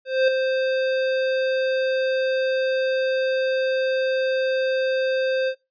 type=tone with ADSR envelope; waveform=square; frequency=523.3 Hz; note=C5; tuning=in tune; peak=-15 dBFS; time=0.05-5.55 s; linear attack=230 ms; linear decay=4 ms; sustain=-6 dB; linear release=71 ms; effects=noise-tail reverb RT60 0.2 s tail -18 dB re dry + resampled to 11025 Hz